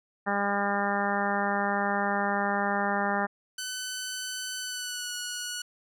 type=harmonic tone; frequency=201.3 Hz; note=G3; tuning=46 cents sharp; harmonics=1 / 2 / 3 / 4 / 5 / 6 / 7 / 8 / 9; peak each=-32 / -36 / -34 / -30 / -36 / -35 / -35 / -36 / -34 dBFS; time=0.26-3.27 s; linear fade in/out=20 ms
type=tone with pitch glide; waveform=10% pulse; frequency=1509 to 1462.7 Hz; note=F#6 to F#6; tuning=+34 to -20 cents; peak=-24 dBFS; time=3.58-5.62 s; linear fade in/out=5 ms; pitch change=-54 cents; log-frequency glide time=4.58-5.14 s
effects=none